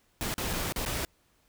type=noise with dropouts; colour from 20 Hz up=pink; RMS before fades=-32 dBFS; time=0.21-1.05 s; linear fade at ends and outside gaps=0 ms; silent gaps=0.34-0.381 / 0.53-0.534 / 0.723-0.761 / 0.851-0.861 s; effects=pink hiss -68 dBFS RMS until 1.48 s